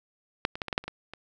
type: clicks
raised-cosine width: 0.3 ms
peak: -7 / -20 / -14 / -18 / -14 / -7 / -27 / -19 / -24 dBFS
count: 9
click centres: 0.451 / 0.555 / 0.618 / 0.683 / 0.728 / 0.779 / 0.84 / 0.88 / 1.136 s
effects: none